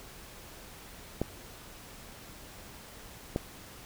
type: clicks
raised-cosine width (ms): 2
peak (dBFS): -15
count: 2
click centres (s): 1.216 / 3.361
effects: pink hiss -49 dBFS RMS until 3.85 s